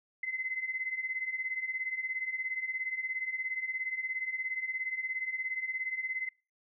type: beating tone pair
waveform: sine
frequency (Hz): 2037 / 2054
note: C7 / C7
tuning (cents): -47 / -33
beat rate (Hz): 17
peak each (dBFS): -38 / -34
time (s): 0.23-6.29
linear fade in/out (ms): 5
effects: noise-tail reverb RT60 0.3 s tail -24 dB re dry